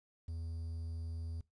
triangle tone with quantisation, 82.41 Hz, E2, in tune, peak -37 dBFS, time 0.28-1.41 s, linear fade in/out 5 ms, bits 11, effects noise-tail reverb RT60 0.2 s tail -21 dB re dry + resampled to 22050 Hz

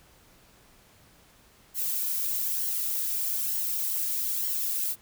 violet noise with flanger, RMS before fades -29 dBFS, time 1.74-4.96 s, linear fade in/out 50 ms, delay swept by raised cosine 0.81 to 2.81 ms, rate 1.1 Hz, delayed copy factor -0.55, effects pink hiss -58 dBFS RMS until 5.01 s

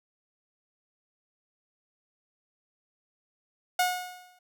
sawtooth tone with exponential decay, 725 Hz, F#5, 35 cents flat, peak -17 dBFS, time 3.79-4.39 s, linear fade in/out 5 ms, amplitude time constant 130 ms, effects none

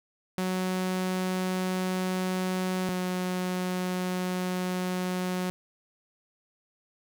sawtooth tone pair in turn, 185 / 182.56 Hz, F#3 / F#3, 0 / -23 cents, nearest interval unison, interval 23 cents, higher first, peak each -23 / -24 dBFS, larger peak first, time 0.38-2.89 / 2.89-5.5 s, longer second, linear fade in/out 0 ms, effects none

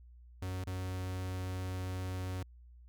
45% pulse tone with dropouts, 92.5 Hz, F#2, in tune, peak -36 dBFS, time 0.42-2.43 s, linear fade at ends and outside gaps 5 ms, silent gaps 0.641-0.67 s, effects added 60 Hz sine -53 dBFS peak until 2.88 s

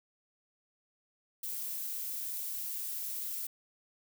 violet noise, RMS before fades -38 dBFS, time 1.43-3.47 s, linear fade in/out 5 ms, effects none

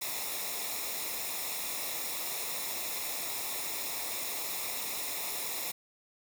white noise with comb filter, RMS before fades -36 dBFS, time 0.01-5.72 s, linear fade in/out 10 ms, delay 0.65 ms, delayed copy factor -0.7, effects none

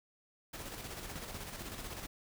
pink noise with tremolo, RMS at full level -43 dBFS, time 0.53-2.07 s, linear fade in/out 10 ms, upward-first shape square, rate 16 Hz, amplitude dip 40%, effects none

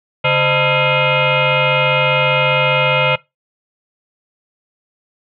sine tone with frequency modulation, 990 Hz, B5, 4 cents sharp, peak -11 dBFS, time 0.24-3.16 s, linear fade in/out 10 ms, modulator 377 Hz, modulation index 5.1, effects noise-tail reverb RT60 0.2 s tail -21 dB re dry

